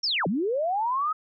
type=linear two-way sweep; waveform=sine; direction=down then up; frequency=5700 to 155.56 to 1289 Hz; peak=-23 dBFS; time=0.03-1.13 s; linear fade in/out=10 ms; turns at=0.27 s; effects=none